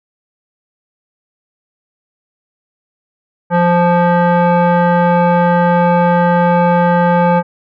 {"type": "tone with frequency modulation", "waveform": "sine", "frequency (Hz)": 174.61, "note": "F3", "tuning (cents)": 0, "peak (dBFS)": -6, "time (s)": [3.5, 7.43], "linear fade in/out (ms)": 50, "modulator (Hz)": 697, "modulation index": 1.3, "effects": ["tanh soft clip ceiling -6 dBFS"]}